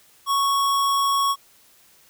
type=tone; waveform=square; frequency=1108.7 Hz; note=C#6; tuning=in tune; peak=-19 dBFS; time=0.26-1.36 s; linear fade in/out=50 ms; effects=white hiss -55 dBFS RMS until 2.09 s